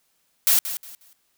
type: noise with echo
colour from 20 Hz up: blue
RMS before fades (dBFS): -17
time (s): 0.47-0.59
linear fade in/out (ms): 0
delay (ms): 180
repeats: 3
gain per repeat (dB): -12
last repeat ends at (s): 1.13
effects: white hiss -68 dBFS RMS until 1.37 s